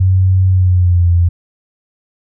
sine tone with pitch glide, 93.7 to 86.42 Hz, F#2 to F2, +22 to -18 cents, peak -7 dBFS, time 0-1.29 s, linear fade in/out 10 ms, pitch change -140 cents, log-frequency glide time 0.49-1.09 s, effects none

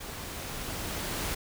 pink noise with level ramp, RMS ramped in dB -41 to -32 dBFS, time 0-1.35 s, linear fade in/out 10 ms, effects none

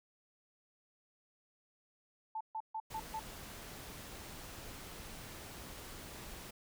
sine tone bursts, 880 Hz, A5, in tune, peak -37 dBFS, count 5, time 2.35-3.195 s, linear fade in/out 5 ms, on 57 ms, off 140 ms
pink noise, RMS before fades -49 dBFS, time 2.9-6.51 s, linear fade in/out 10 ms
effects none

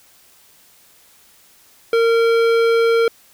sine tone with hard clipping, 460 Hz, A#4, 23 cents flat, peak -14 dBFS, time 1.93-3.08 s, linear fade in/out 2 ms, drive 14 dB, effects white hiss -51 dBFS RMS until 3.33 s

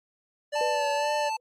square tone with vibrato, 584 Hz, D5, 10 cents flat, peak -28 dBFS, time 0.52-1.3 s, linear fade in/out 20 ms, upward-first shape sine, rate 2 Hz, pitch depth 39 cents each way
square tone, 880 Hz, A5, in tune, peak -28 dBFS, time 0.55-1.37 s, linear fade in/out 10 ms
sine tone with exponential decay, 493.9 Hz, B4, in tune, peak -26 dBFS, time 0.61-1.4 s, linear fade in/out 1 ms, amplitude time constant 170 ms
effects low-pass 7000 Hz 12 dB/octave + Opus 48 kbps

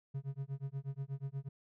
triangle tone with tremolo, 137.2 Hz, C#3, 17 cents flat, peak -33 dBFS, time 0.14-1.49 s, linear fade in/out 10 ms, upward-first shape sine, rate 8.3 Hz, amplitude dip 100%, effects none

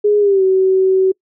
sine tone with pitch glide, 415.3 to 378.6 Hz, G#4 to F#4, 0 to +40 cents, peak -9 dBFS, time 0.04-1.12 s, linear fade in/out 10 ms, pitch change -160 cents, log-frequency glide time 0.19-0.43 s, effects noise-tail reverb RT60 0.1 s tail -26 dB re dry

